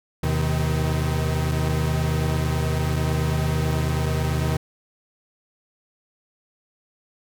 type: tone cluster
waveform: 45% pulse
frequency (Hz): 79 / 128.2 / 157.3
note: D#2 / C3 / D#3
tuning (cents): +27 / -35 / +19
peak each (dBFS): -25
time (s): 0.23-4.57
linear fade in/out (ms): 5
effects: none